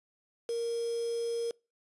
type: tone with quantisation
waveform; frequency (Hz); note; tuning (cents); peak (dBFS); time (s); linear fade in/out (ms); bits
sine; 466.2; A#4; 0; -30; 0.49-1.51; 2; 7
effects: noise-tail reverb RT60 0.3 s tail -26 dB re dry + resampled to 24000 Hz